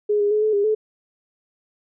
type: tone with pitch steps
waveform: sine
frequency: 417.3 / 409.9 / 424.7 / 431.9 / 405 / 432 Hz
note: G#4 / G#4 / G#4 / A4 / G#4 / A4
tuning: +8 / -23 / +39 / -32 / -43 / -32 cents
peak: -16 dBFS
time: 0.09-0.75 s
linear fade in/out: 10 ms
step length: 110 ms
effects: none